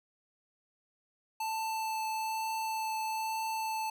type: tone with vibrato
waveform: square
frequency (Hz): 882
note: A5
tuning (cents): +4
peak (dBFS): -33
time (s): 1.4-3.9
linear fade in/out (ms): 5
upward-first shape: triangle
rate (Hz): 1.1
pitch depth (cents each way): 10
effects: none